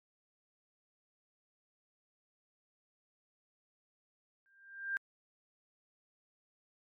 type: tone with exponential growth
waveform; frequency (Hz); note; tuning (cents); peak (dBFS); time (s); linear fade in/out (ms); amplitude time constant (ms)
sine; 1590; G6; +24; -30; 4.46-4.97; 0; 110
effects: MP3 64 kbps